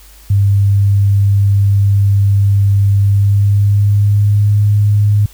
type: tone with pitch glide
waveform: sine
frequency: 99.9 to 103.42 Hz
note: G2 to G#2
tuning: +33 to -7 cents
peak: -7 dBFS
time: 0.3-5.26 s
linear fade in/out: 5 ms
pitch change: +60 cents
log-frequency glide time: 2.99-4.56 s
effects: added 50 Hz sine -39 dBFS peak until 5.33 s + white hiss -43 dBFS RMS until 5.33 s